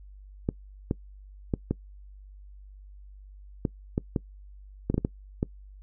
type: clicks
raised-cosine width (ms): 3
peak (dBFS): -12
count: 12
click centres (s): 0.489 / 0.911 / 1.538 / 1.71 / 3.652 / 3.979 / 4.162 / 4.9 / 4.943 / 4.98 / 5.049 / 5.429
effects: noise-tail reverb RT60 0.1 s tail -22 dB re dry + added 49 Hz sine -45 dBFS peak until 5.82 s